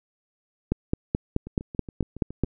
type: two click trains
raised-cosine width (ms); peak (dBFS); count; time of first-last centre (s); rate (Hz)
3; -9 / -24; 9 / 8; 0.72-2.437 / 1.47-2.445; 4.66 / 7.18
effects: none

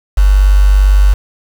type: tone with quantisation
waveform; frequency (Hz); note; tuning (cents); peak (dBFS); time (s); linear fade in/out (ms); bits
sine; 48.85; G1; -5; -4; 0.17-1.14; 10; 4
effects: none

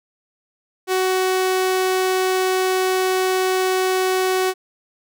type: tone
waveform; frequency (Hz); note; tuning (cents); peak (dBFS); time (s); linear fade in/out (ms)
sawtooth; 373.6; F#4; +17; -13; 0.87-4.54; 50
effects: none

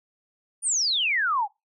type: exponential sweep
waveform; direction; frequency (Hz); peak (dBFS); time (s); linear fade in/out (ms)
sine; down; 9700 to 770; -21; 0.62-1.48; 50
effects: noise-tail reverb RT60 0.2 s tail -23 dB re dry

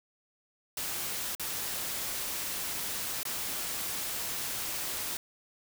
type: noise with dropouts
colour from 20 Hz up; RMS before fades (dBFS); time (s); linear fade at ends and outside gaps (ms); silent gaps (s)
white; -35; 0.77-5.17; 2; 1.351-1.396 / 3.232-3.252
effects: none

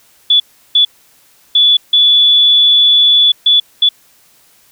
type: tone bursts at uneven times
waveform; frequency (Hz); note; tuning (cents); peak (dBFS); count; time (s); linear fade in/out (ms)
sine; 3443; A7; -38; -5; 6; 0.3-0.4 / 0.75-0.85 / 1.55-1.77 / 1.93-3.32 / 3.46-3.6 / 3.82-3.89; 5
effects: white hiss -49 dBFS RMS until 4.71 s

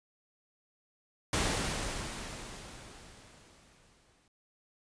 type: noise with exponential decay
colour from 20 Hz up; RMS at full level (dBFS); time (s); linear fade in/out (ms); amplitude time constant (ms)
pink; -29; 1.33-4.28; 2; 640
effects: resampled to 22050 Hz

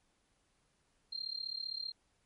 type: tone with amplitude modulation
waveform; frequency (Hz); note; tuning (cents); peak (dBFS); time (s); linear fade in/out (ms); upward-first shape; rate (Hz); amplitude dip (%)
sine; 4186; C8; 0; -34; 1.12-1.92; 10; sine; 35.4; 90
effects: pink hiss -75 dBFS RMS until 2.25 s + MP3 48 kbps

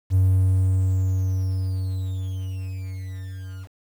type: tone with level ramp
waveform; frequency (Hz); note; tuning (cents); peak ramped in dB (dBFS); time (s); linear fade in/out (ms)
triangle; 94; F#2; +28; -11 to -31; 0.1-3.68; 50
effects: tanh soft clip ceiling -9 dBFS + 8-bit

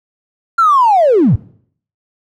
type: linear sweep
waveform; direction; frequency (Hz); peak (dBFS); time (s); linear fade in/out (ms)
triangle; down; 1396.9 to 77.78; -3; 0.58-1.36; 10
effects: noise-tail reverb RT60 0.6 s tail -24 dB re dry + tanh soft clip ceiling -4 dBFS

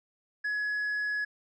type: tone with tanh clipping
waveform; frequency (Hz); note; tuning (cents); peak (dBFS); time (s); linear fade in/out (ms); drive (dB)
sine; 1687; G#6; +27; -29; 0.44-1.25; 10; 2
effects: none

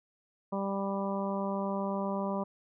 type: harmonic tone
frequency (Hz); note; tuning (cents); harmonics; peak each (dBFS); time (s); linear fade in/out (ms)
196.9; G3; +8; 1 / 2 / 3 / 4 / 5 / 6; -33 / -39 / -36 / -42 / -38 / -44; 0.52-2.44; 10
effects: none

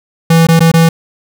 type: tone with dropouts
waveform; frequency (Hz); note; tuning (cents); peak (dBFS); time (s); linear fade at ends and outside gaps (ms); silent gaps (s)
square; 164.81; E3; 0; -5; 0.3-0.89; 5; 0.47-0.486 / 0.594-0.605 / 0.717-0.738
effects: none

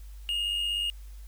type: tone with amplitude modulation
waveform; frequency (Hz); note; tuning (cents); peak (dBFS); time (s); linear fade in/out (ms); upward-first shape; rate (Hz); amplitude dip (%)
triangle; 2848; F7; +33; -23; 0.29-0.9; 0; sine; 96.4; 50
effects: added 50 Hz sine -41 dBFS peak until 1.27 s + white hiss -60 dBFS RMS until 1.27 s

